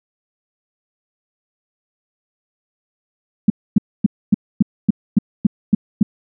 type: tone bursts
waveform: sine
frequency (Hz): 207.7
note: G#3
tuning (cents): 0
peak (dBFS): -6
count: 10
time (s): 3.48-6.03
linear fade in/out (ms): 5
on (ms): 21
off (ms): 260
effects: none